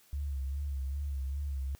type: tone with vibrato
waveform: sine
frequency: 69.3 Hz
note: C#2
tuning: in tune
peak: -32 dBFS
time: 0.13-1.75 s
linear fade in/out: 0 ms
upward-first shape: sine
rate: 2.5 Hz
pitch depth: 67 cents each way
effects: white hiss -63 dBFS RMS until 1.79 s